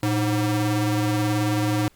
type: ring-modulated tone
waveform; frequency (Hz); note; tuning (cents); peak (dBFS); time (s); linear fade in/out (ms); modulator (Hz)
45% pulse; 211.3; G#3; +30; -17; 0.03-1.88; 0; 96.4
effects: pink hiss -59 dBFS RMS until 1.95 s + Opus 48 kbps